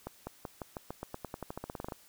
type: accelerating click train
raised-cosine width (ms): 1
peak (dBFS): -24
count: 20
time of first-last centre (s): 0.07-1.922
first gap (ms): 200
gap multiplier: 0.91
effects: white hiss -60 dBFS RMS until 2.08 s